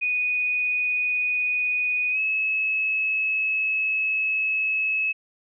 sine tone with pitch glide, 2479 to 2584 Hz, D#7 to E7, -7 to -35 cents, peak -21 dBFS, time 0.01-5.13 s, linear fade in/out 20 ms, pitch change +72 cents, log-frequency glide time 2.11-2.19 s, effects none

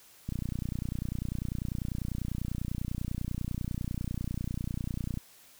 click train, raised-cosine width 5 ms, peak -21 dBFS, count 148, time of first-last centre 0.29-5.174 s, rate 30.1 Hz, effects white hiss -57 dBFS RMS until 5.59 s

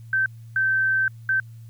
sine tone bursts at uneven times, 1550 Hz, G6, 20 cents flat, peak -18 dBFS, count 3, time 0.13-0.26 / 0.56-1.08 / 1.29-1.4 s, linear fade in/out 2 ms, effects added 114 Hz sine -39 dBFS peak until 1.69 s + white hiss -63 dBFS RMS until 1.69 s

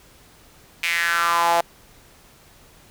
sawtooth tone with high-pass filter sweep, 170 Hz, F3, 46 cents flat, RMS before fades -20 dBFS, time 0.83-1.61 s, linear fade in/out 5 ms, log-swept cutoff 2400 to 710 Hz, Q 4.9, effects pink hiss -51 dBFS RMS until 2.9 s

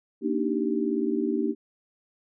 sine chord, Eb major seventh, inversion second, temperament just, 233.3 / 291.7 / 311.1 / 388.9 Hz, Bb3 / D4 / Eb4 / G4, +2 / -12 / 0 / -14 cents, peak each -29 dBFS, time 0.21-1.55 s, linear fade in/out 50 ms, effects none

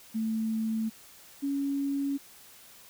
sine tone pair in turn, 221.5 / 279.1 Hz, A3 / C#4, +12 / +12 cents, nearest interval major third, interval 400 cents, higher second, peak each -27 dBFS, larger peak neither, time 0.14-0.9 / 1.42-2.18 s, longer neither, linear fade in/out 20 ms, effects white hiss -53 dBFS RMS until 2.89 s

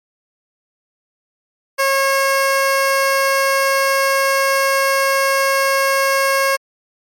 15% pulse tone, 544 Hz, C#5, 33 cents flat, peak -7 dBFS, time 1.78-6.57 s, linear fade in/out 20 ms, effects MP3 64 kbps

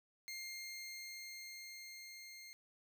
20% pulse tone with level ramp, 2117 Hz, C7, 20 cents sharp, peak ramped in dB -39 to -47 dBFS, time 0.28-2.53 s, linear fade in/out 0 ms, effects none

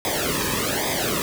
pink noise with flanger, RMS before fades -24 dBFS, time 0.05-1.22 s, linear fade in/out 0 ms, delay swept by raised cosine 0.7 to 1.45 ms, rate 1.2 Hz, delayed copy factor -0.9, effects none

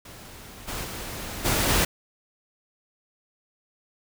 pink noise with level steps, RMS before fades -44 / -32 / -35 / -23 / -21 dBFS, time 0.05-1.85 s, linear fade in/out 5 ms, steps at 0.67 / 0.83 / 1.44 / 1.68 s, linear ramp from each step 20 ms, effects none

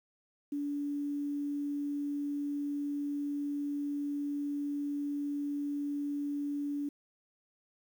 sine tone with quantisation, 287.8 Hz, D4, 35 cents flat, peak -32 dBFS, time 0.52-6.89 s, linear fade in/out 5 ms, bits 10, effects none

